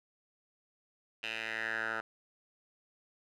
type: tone with band-pass filter sweep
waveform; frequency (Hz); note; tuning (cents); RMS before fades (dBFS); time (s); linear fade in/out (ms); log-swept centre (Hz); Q
10% pulse; 111.7; A2; +27; -37; 1.23-2.01; 5; 2700 to 1300; 4.2
effects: none